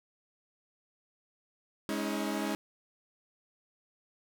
sawtooth chord, Ab suspended fourth, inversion none, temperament equal with one note detuned, 207.7 / 277.2 / 318.4 Hz, Ab3 / Db4 / Eb4, 0 / 0 / +40 cents, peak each -31 / -33 / -32 dBFS, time 1.89-2.55 s, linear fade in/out 0 ms, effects none

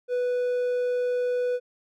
triangle tone, 493.9 Hz, B4, in tune, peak -21 dBFS, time 0.08-1.6 s, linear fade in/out 50 ms, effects none

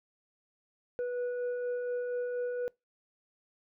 sine tone with frequency modulation, 490.6 Hz, B4, 12 cents flat, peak -31 dBFS, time 0.99-2.68 s, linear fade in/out 0 ms, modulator 977 Hz, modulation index 0.32, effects noise-tail reverb RT60 0.2 s tail -24 dB re dry

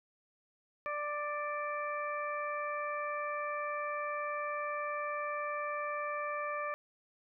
harmonic tone with a mistuned harmonic, 590 Hz, D5, 8 cents sharp, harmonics 1 / 2 / 3 / 4, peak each -39 / -37 / -43 / -44 dBFS, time 0.86-6.74 s, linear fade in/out 0 ms, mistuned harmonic 4, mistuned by -16 cents, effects none

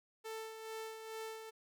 sawtooth tone with tremolo, 442.8 Hz, A4, 11 cents sharp, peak -38 dBFS, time 0.24-1.51 s, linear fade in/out 20 ms, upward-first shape sine, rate 2.3 Hz, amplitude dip 50%, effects none

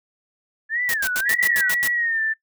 sine tone with vibrato, 1708 Hz, G#6, 48 cents sharp, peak -21 dBFS, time 0.69-1.73 s, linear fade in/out 50 ms, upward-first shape sine, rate 1.7 Hz, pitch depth 260 cents each way
white noise bursts, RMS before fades -26 dBFS, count 8, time 0.89-1.876 s, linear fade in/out 0 ms, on 48 ms, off 86 ms
sine tone with pitch glide, 1932 to 1771.7 Hz, B6 to A6, -39 to +11 cents, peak -20 dBFS, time 1.25-2.34 s, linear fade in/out 20 ms, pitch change -150 cents, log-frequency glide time 1.93-2.21 s
effects noise-tail reverb RT60 0.1 s tail -19 dB re dry

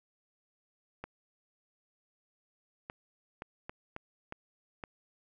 clicks, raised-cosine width 0.5 ms, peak -25 dBFS, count 7, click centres 1.04 / 2.899 / 3.421 / 3.695 / 3.964 / 4.324 / 4.838 s, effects none

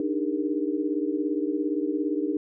sine chord, Eb major seventh, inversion third, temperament equal with one note detuned, 293.7 / 311.1 / 402.3 / 466.2 Hz, D4 / Eb4 / G4 / Bb4, 0 / 0 / +45 / 0 cents, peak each -28 / -28 / -31 / -34 dBFS, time 0-2.37 s, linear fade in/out 2 ms, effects none

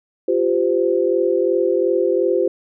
sine chord, F suspended second, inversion none, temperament equal with one note detuned, 349.2 / 392 / 514.6 Hz, F4 / G4 / C5, 0 / 0 / -29 cents, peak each -19 dBFS, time 0.28-2.48 s, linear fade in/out 5 ms, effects none

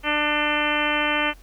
harmonic tone with a mistuned harmonic, 297.7 Hz, D4, 24 cents sharp, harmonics 1 / 2 / 3 / 4 / 5 / 6 / 7 / 8 / 9 / 10, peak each -29 / -29 / -29 / -29 / -29 / -29 / -29 / -29 / -29 / -29 dBFS, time 0.03-1.34 s, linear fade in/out 50 ms, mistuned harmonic 10, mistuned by +56 cents, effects added 44 Hz sine -44 dBFS peak until 1.42 s + pink hiss -55 dBFS RMS until 1.42 s

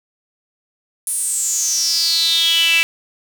sawtooth tone with high-pass filter sweep, 331.6 Hz, E4, 10 cents sharp, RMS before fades -17 dBFS, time 1.07-2.83 s, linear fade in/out 0 ms, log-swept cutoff 10000 to 2500 Hz, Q 8.8, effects 7-bit

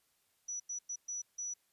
sine tone bursts at uneven times, 5900 Hz, F#8, 6 cents flat, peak -37 dBFS, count 5, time 0.48-0.6 / 0.69-0.79 / 0.89-0.96 / 1.08-1.22 / 1.38-1.54 s, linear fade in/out 10 ms, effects white hiss -75 dBFS RMS until 1.72 s + resampled to 32000 Hz

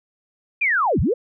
sine linear two-way sweep, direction down then up, 2489 to 51.91 to 536 Hz, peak -16 dBFS, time 0.61-1.14 s, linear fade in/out 10 ms, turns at 1 s, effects none

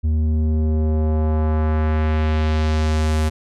square tone with low-pass filter sweep, 77.78 Hz, D#2, in tune, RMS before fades -18 dBFS, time 0.03-3.3 s, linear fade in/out 20 ms, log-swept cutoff 160 to 11000 Hz, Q 1, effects none

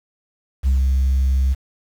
sine tone with ADSR envelope, 66.3 Hz, C2, 23 cents sharp, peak -10 dBFS, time 0.63-1.55 s, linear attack 41 ms, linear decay 130 ms, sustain -2 dB, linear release 29 ms, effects tanh soft clip ceiling -12 dBFS + 7-bit

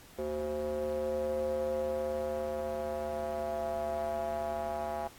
square tone with band-pass filter sweep, 75 Hz, D2, 37 cents sharp, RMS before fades -34 dBFS, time 0.18-5.08 s, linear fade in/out 10 ms, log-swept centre 460 to 750 Hz, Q 6.1, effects pink hiss -55 dBFS RMS until 5.18 s + AAC 64 kbps

